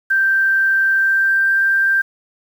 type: tone with pitch glide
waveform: sine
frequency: 1568 to 1578 Hz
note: G6 to G6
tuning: 0 to +11 cents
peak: -12 dBFS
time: 0.1-2.02 s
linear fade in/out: 10 ms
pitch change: +11 cents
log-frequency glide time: 0.98-1.61 s
effects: 7-bit